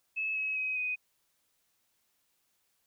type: tone with pitch steps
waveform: sine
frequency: 2596 / 2563 / 2531 / 2499 Hz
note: E7 / E7 / D#7 / D#7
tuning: -27 / -49 / +29 / +7 cents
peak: -30 dBFS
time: 0.16-0.96 s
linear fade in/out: 20 ms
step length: 200 ms
effects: white hiss -75 dBFS RMS until 2.86 s